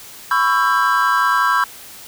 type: chord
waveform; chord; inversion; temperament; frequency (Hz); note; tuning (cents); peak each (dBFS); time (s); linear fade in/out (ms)
triangle; C# half-diminished seventh; third; just; 997.9 / 1108.7 / 1330.5 / 1596.6; B5 / C#6 / E6 / G6; +18 / 0 / +16 / +31; -17; 0.31-1.64; 2
effects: white hiss -38 dBFS RMS until 2.07 s